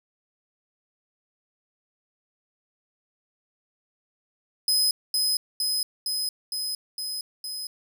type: tone with echo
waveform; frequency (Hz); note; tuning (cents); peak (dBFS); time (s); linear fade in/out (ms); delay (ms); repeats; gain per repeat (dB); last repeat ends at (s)
sawtooth; 5050; D#8; +25; -17; 4.68-4.91; 2; 460; 6; -2; 7.67
effects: none